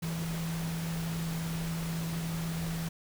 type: tone in noise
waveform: sine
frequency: 164.81 Hz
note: E3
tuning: in tune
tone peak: -32 dBFS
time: 0.02-2.89 s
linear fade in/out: 10 ms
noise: pink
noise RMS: -41 dBFS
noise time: 0.02-2.89 s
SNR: +6 dB
effects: none